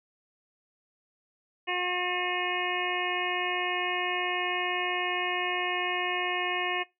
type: harmonic tone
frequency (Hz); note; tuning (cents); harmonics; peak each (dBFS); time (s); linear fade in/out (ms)
359.7; F#4; -49; 1 / 2 / 3 / 5 / 6 / 7 / 8; -35 / -35 / -35 / -35 / -35 / -35 / -35; 1.67-6.84; 20
effects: noise-tail reverb RT60 0.2 s tail -21 dB re dry